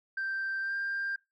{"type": "tone with pitch glide", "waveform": "sine", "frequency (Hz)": [1568, 1591.7], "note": ["G6", "G6"], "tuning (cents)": [0, 26], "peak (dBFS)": -29, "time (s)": [0.17, 1.16], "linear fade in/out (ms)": 5, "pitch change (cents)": 26, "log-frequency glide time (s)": [0.62, 0.74], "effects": ["noise-tail reverb RT60 0.2 s tail -21 dB re dry", "tanh soft clip ceiling -28 dBFS"]}